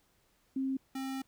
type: tone pair in turn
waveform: sine / square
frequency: 266.5 / 266.5 Hz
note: C4 / C4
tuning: +32 / +32 cents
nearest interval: unison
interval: 0 cents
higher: neither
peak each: -30 / -36 dBFS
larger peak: first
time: 0.56-0.77 / 0.95-1.22 s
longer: second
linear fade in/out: 5 ms
effects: pink hiss -71 dBFS RMS until 1.27 s